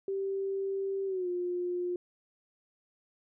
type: tone with pitch glide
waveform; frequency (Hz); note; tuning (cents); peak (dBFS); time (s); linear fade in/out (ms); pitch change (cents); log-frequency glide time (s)
sine; 390 to 355.6; G4 to F4; -9 to +31; -30; 0.08-1.96; 2; -160; 1.06-1.28
effects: none